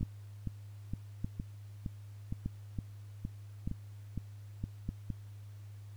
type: two click trains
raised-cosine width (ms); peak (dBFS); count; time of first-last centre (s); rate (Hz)
5; -22 / -24; 5 / 12; 0.03-4.89 / 0.01-5.103; 0.823 / 2.16
effects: added 102 Hz sine -46 dBFS peak until 5.96 s + pink hiss -66 dBFS RMS until 5.96 s